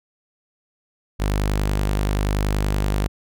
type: tone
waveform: sawtooth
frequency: 50.5 Hz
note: G#1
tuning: 48 cents flat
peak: -15 dBFS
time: 1.19-3.08 s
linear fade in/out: 20 ms
effects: none